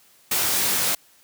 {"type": "noise with comb filter", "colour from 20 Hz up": "white", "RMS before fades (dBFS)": -22, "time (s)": [0.31, 0.95], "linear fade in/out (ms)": 5, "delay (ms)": 19, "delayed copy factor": -0.65, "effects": ["white hiss -56 dBFS RMS until 1.23 s", "high-pass 80 Hz 12 dB/octave"]}